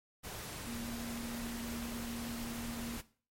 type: tone in noise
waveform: sine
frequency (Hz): 234.5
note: A#3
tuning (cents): +11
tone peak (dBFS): -40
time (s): 0.66-2.98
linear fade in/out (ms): 20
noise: pink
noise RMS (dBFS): -44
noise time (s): 0.23-3.02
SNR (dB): +1
effects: noise-tail reverb RT60 0.4 s tail -17 dB re dry + MP3 64 kbps